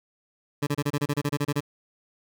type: tone bursts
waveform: 20% pulse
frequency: 144.9 Hz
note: D3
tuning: 23 cents flat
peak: -18 dBFS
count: 13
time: 0.62-1.606 s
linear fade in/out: 10 ms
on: 50 ms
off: 28 ms
effects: none